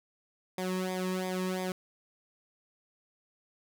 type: tone with flanger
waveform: sawtooth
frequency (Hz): 185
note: F#3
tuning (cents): 0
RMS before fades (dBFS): -33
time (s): 0.58-1.72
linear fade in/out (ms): 2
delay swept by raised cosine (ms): 0.7 to 1.43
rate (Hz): 2.9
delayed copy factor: -0.9
effects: none